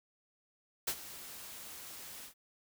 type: noise with ADSR envelope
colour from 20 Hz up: white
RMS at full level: -32 dBFS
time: 0.87-2.34 s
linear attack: 10 ms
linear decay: 65 ms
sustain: -16 dB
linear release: 96 ms
effects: none